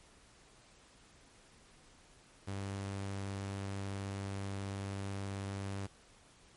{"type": "tone", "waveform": "sawtooth", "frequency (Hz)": 98.5, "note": "G2", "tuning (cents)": 9, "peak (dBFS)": -34, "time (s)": [2.47, 5.87], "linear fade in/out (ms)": 10, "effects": ["pink hiss -62 dBFS RMS until 6.56 s", "MP3 48 kbps"]}